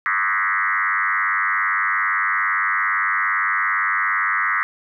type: tone with frequency modulation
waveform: sine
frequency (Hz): 1587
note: G6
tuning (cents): +21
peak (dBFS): -17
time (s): 0.06-4.63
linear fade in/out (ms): 0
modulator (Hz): 97.6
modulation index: 4.7
effects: none